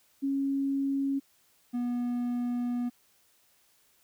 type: tone pair in turn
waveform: sine / triangle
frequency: 275 / 243 Hz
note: C#4 / B3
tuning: -14 / -28 cents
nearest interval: major second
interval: 214 cents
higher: first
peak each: -26 dBFS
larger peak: neither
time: 0.22-1.2 / 1.73-2.9 s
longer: second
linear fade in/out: 20 ms
effects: white hiss -66 dBFS RMS until 4.03 s